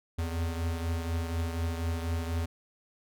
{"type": "beating tone pair", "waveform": "square", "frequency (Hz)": [82.41, 86.51], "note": ["E2", "F2"], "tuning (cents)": [0, -16], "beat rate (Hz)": 4.1, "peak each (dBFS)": [-31, -38], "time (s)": [0.18, 2.46], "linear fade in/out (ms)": 10, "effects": []}